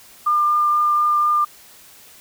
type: tone with vibrato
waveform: sine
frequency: 1200 Hz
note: D6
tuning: 37 cents sharp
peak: -14 dBFS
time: 0.26-1.45 s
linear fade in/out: 10 ms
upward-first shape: triangle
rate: 4.1 Hz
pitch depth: 9 cents each way
effects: white hiss -46 dBFS RMS until 2.2 s